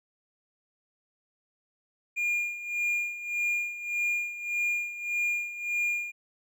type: tone with tremolo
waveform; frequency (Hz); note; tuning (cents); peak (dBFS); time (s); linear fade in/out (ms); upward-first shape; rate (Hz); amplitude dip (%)
triangle; 2417; D7; +49; -23; 2.16-6.12; 20; sine; 1.7; 75
effects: none